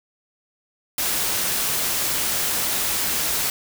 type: noise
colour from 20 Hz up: white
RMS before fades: -23 dBFS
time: 0.98-3.5 s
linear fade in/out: 2 ms
effects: none